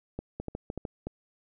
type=two click trains; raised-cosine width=2 ms; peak=-21 / -21 dBFS; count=4 / 4; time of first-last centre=0.4-0.852 / 0.19-1.07 s; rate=6.64 / 3.41 Hz; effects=none